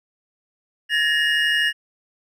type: tone cluster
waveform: triangle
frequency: 1704 / 1856 / 2865 Hz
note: G#6 / A#6 / F7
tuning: +44 / -8 / +44 cents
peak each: -20 dBFS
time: 0.89-1.73 s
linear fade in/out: 50 ms
effects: none